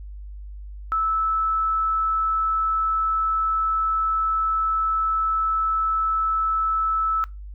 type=tone; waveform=sine; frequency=1310 Hz; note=E6; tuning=11 cents flat; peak=-19 dBFS; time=0.92-7.24 s; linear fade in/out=0 ms; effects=noise-tail reverb RT60 0.2 s tail -21 dB re dry + added 50 Hz sine -34 dBFS peak until 7.54 s